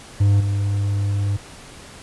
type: tone with level steps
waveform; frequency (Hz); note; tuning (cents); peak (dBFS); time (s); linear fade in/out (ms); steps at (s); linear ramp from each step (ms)
triangle; 100.7; G2; +47; -10 / -16; 0.2-1.37; 10; 0.4; 5
effects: pink hiss -41 dBFS RMS until 2.02 s + resampled to 24000 Hz